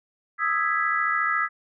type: chord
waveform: sine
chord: E major seventh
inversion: third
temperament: equal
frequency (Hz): 1244.5 / 1318.5 / 1661.2 / 1975.5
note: D#6 / E6 / G#6 / B6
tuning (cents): 0 / 0 / 0 / 0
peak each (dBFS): -27 / -26 / -27 / -27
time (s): 0.38-1.49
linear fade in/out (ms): 50
effects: none